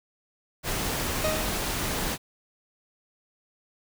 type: noise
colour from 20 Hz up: pink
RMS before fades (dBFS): -29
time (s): 0.63-2.18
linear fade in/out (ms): 50
type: tone with exponential decay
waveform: 40% pulse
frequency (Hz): 624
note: D#5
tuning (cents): +5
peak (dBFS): -22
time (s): 1.24-1.75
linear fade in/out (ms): 5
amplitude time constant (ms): 110
effects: none